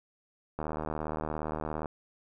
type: click train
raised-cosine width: 1 ms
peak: -20 dBFS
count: 99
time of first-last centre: 0.59-1.858 s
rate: 77.3 Hz
effects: none